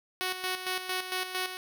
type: tone with tremolo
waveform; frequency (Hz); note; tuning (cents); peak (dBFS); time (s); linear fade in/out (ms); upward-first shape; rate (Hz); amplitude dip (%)
5% pulse; 370; F#4; 0; -18; 0.21-1.57; 0; square; 4.4; 60
effects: none